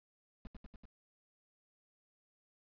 brown noise with echo, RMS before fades -45 dBFS, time 0.45-0.47 s, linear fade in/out 0 ms, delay 96 ms, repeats 4, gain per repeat -2 dB, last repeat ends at 0.854 s, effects resampled to 11025 Hz

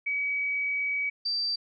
sine tone pair in turn, 2272 / 4669 Hz, C#7 / D8, +42 / -11 cents, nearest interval octave, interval 1247 cents, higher second, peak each -26 dBFS, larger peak neither, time 0.06-1.1 / 1.25-1.56 s, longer first, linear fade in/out 10 ms, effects none

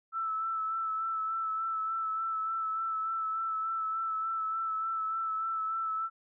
sine tone with vibrato, 1318.5 Hz, E6, in tune, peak -30 dBFS, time 0.12-6.1 s, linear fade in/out 50 ms, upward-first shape sine, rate 3.4 Hz, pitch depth 23 cents each way, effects none

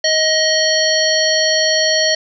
harmonic tone, 628 Hz, D#5, 16 cents sharp, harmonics 1 / 3 / 5 / 7 / 9, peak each -17 / -19 / -22 / -16 / -21 dBFS, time 0.04-2.15 s, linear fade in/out 5 ms, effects none

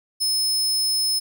sawtooth tone, 5200 Hz, E8, 24 cents flat, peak -17 dBFS, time 0.2-1.2 s, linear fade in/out 20 ms, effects none

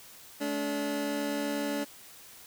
25% pulse tone pair together, 215.4 / 287.5 Hz, A3 / D4, -37 / -37 cents, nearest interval perfect fourth, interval 500 cents, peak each -33 / -27 dBFS, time 0.4-1.85 s, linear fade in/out 20 ms, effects white hiss -51 dBFS RMS until 2.46 s

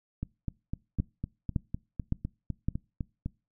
two click trains, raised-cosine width 5 ms, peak -15 / -20 dBFS, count 4 / 13, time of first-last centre 1-2.685 / 0.23-3.26 s, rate 1.78 / 3.96 Hz, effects noise-tail reverb RT60 0.3 s tail -24 dB re dry

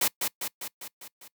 white noise with echo, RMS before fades -24 dBFS, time 0.01-0.08 s, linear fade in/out 5 ms, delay 200 ms, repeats 6, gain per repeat -4 dB, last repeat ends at 1.28 s, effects noise-tail reverb RT60 0.1 s tail -23 dB re dry + high-pass 150 Hz 12 dB/octave

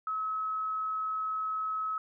sine tone, 1286 Hz, E6, 43 cents flat, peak -30 dBFS, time 0.07-1.98 s, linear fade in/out 2 ms, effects none

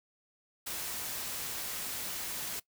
white noise, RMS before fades -38 dBFS, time 0.66-2.6 s, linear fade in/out 10 ms, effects noise-tail reverb RT60 0.1 s tail -20 dB re dry

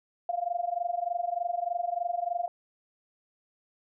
sine tone with amplitude modulation, 698.5 Hz, F5, in tune, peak -24 dBFS, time 0.29-2.48 s, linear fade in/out 2 ms, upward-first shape sine, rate 23.3 Hz, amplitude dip 90%, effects none

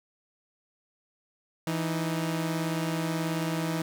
sawtooth tone pair together, 164.8 / 311.1 Hz, E3 / D#4, 0 / 0 cents, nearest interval major seventh, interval 1100 cents, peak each -25 / -29 dBFS, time 1.67-3.82 s, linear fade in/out 2 ms, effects none

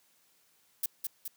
violet noise with echo, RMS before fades -30 dBFS, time 0.83-0.86 s, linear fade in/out 5 ms, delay 210 ms, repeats 2, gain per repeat -4 dB, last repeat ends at 1.28 s, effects white hiss -68 dBFS RMS until 1.36 s + high-pass 100 Hz 12 dB/octave

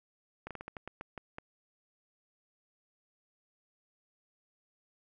slowing click train, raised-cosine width 0.5 ms, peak -26 dBFS, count 10, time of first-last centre 0.47-1.384 s, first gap 37 ms, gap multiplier 1.24, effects none

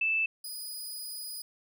sine / 15% pulse tone pair in turn, 2637 / 4958 Hz, E7 / D#8, 0 / -7 cents, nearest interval major seventh, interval 1093 cents, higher second, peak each -25 / -31 dBFS, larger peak first, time 0.01-0.26 / 0.44-1.42 s, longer second, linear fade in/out 5 ms, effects none

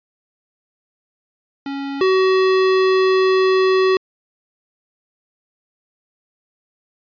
square tone pair in turn, 277.2 / 377.2 Hz, C#4 / F#4, 0 / +33 cents, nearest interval perfect fourth, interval 533 cents, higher second, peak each -24 / -13 dBFS, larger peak second, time 1.66-2.01 / 2.01-3.97 s, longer second, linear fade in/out 2 ms, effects resampled to 11025 Hz

